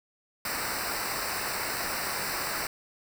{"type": "noise with comb filter", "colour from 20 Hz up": "pink", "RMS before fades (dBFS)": -32, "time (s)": [0.45, 2.67], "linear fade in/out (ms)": 2, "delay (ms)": 0.3, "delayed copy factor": -0.85, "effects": []}